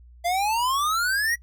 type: exponential sweep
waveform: square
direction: up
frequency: 678 to 1945 Hz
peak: -22 dBFS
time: 0.24-1.36 s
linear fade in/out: 20 ms
effects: noise-tail reverb RT60 0.1 s tail -24 dB re dry + added 60 Hz sine -46 dBFS peak until 1.42 s